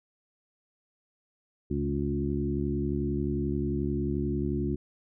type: harmonic tone with a mistuned harmonic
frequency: 71.3 Hz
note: C#2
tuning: 49 cents sharp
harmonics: 1 / 2 / 3 / 4 / 5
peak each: -33 / -33 / -33 / -33 / -33 dBFS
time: 1.7-4.76 s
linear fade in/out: 10 ms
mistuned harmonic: 2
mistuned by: -40 cents
effects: none